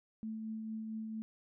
sine tone with tremolo, 220 Hz, A3, in tune, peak -37 dBFS, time 0.23-1.22 s, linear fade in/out 0 ms, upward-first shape triangle, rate 4.4 Hz, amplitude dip 30%, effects none

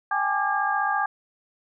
sine tone cluster, 790 / 845 / 1186 / 1622 Hz, G5 / G#5 / D6 / G#6, +13 / +30 / +17 / -41 cents, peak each -27 dBFS, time 0.11-1.06 s, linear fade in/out 5 ms, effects none

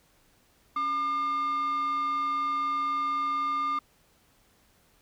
sine tone with frequency modulation, 1204 Hz, D6, 43 cents sharp, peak -23 dBFS, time 0.76-3.79 s, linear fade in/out 5 ms, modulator 927 Hz, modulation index 0.29, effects tanh soft clip ceiling -25 dBFS + pink hiss -64 dBFS RMS until 5.01 s

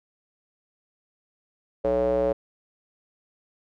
square tone with band-pass filter, 61.74 Hz, B1, in tune, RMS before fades -23 dBFS, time 1.84-2.33 s, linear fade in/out 10 ms, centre 520 Hz, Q 8.8, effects none

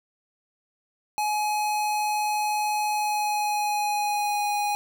square tone with pitch glide, 843 to 825.7 Hz, G#5 to G#5, +26 to -10 cents, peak -24 dBFS, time 1.18-4.75 s, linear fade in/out 0 ms, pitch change -36 cents, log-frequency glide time 2.92-4.5 s, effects none

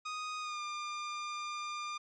sawtooth tone with pitch glide, 1244.5 to 1201.4 Hz, D#6 to D6, 0 to +39 cents, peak -34 dBFS, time 0.05-1.98 s, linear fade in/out 10 ms, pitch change -61 cents, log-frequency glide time 0.4-0.61 s, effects resampled to 16000 Hz

